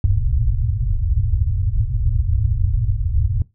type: low-pass noise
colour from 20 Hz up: white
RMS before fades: -18 dBFS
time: 0.04-3.42 s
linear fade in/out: 2 ms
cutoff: 120 Hz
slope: 96 dB/octave
effects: noise-tail reverb RT60 0.2 s tail -19 dB re dry